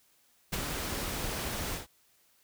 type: noise with ADSR envelope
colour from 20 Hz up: pink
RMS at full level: -30 dBFS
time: 0.52-1.87 s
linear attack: 15 ms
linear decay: 24 ms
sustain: -5 dB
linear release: 140 ms
effects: white hiss -67 dBFS RMS until 2.43 s